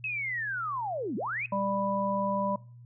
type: linear two-way sweep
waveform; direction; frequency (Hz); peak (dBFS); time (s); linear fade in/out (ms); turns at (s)
sine; down then up; 2607 to 185 to 2607; -30; 0.04-1.46; 2; 1.16
type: harmonic tone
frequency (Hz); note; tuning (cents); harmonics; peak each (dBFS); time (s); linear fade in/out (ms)
197.5; G3; +13; 1 / 3 / 5; -32 / -31 / -30; 1.52-2.56; 5
effects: noise-tail reverb RT60 0.4 s tail -21 dB re dry + added 120 Hz sine -47 dBFS peak until 2.85 s